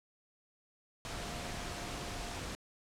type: tone in noise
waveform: sine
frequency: 703 Hz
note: F5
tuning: 11 cents sharp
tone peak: -50 dBFS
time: 1.11-2.35 s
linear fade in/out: 0 ms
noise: pink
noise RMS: -41 dBFS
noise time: 1.05-2.55 s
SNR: -12 dB
effects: low-pass 8000 Hz 12 dB/octave